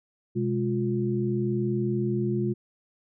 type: tone cluster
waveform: sine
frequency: 126 / 206.5 / 353.8 Hz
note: B2 / G#3 / F4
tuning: +35 / -10 / +23 cents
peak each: -28 dBFS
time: 0.35-2.54 s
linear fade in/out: 20 ms
effects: none